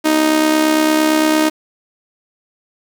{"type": "tone with amplitude modulation", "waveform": "sawtooth", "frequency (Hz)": 311.1, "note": "D#4", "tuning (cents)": 0, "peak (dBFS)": -5, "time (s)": [0.04, 1.5], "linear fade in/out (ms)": 20, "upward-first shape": "sine", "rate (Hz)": 68.8, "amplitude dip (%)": 55, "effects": ["7-bit"]}